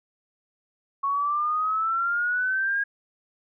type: exponential sweep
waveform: sine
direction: up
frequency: 1102 to 1640 Hz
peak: -22 dBFS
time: 1.03-2.84 s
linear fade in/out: 10 ms
effects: none